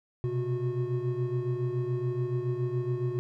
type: tone cluster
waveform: triangle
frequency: 123.5 / 130.6 / 362.8 Hz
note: B2 / C3 / F#4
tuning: 0 / -3 / -34 cents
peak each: -30 dBFS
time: 0.24-3.19 s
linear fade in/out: 0 ms
effects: none